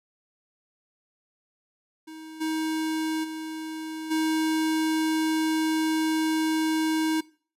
square tone with level steps, 316.4 Hz, D#4, 29 cents sharp, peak -40 / -26 / -33 / -23 dBFS, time 2.07-7.21 s, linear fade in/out 10 ms, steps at 2.4 / 3.23 / 4.1 s, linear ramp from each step 20 ms, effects noise-tail reverb RT60 0.4 s tail -20 dB re dry + resampled to 32000 Hz

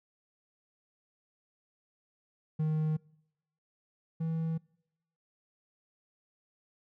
triangle tone pair in turn, 155.56 / 162.33 Hz, D#3 / E3, 0 / -26 cents, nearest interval minor second, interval 74 cents, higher second, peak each -25 / -28 dBFS, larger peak first, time 2.59-2.97 / 4.2-4.58 s, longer neither, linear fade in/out 10 ms, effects noise-tail reverb RT60 0.8 s tail -25 dB re dry

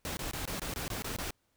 pink noise bursts, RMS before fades -37 dBFS, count 9, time 0.05-1.306 s, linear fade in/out 0 ms, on 120 ms, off 22 ms, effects pink hiss -75 dBFS RMS until 1.56 s

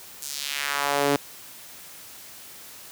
sawtooth tone with high-pass filter sweep, 142.4 Hz, C#3, 47 cents sharp, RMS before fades -26 dBFS, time 0.22-1.16 s, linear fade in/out 2 ms, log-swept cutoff 7500 to 310 Hz, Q 1.4, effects white hiss -44 dBFS RMS until 2.91 s + high-pass 60 Hz 12 dB/octave

